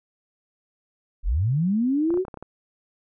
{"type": "linear sweep", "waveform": "sine", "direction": "up", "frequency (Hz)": [30.34, 385.3], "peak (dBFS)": -19, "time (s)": [1.23, 2.25], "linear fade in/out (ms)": 50}
{"type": "clicks", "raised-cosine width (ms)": 1, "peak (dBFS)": -23, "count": 8, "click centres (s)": [2.105, 2.141, 2.174, 2.251, 2.282, 2.342, 2.373, 2.426]}
{"effects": []}